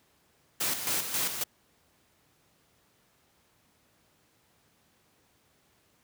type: noise with tremolo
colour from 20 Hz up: white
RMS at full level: -29 dBFS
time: 0.6-1.44 s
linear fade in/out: 10 ms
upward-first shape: square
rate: 3.7 Hz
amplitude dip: 55%
effects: pink hiss -67 dBFS RMS until 6.03 s + high-pass 80 Hz 12 dB/octave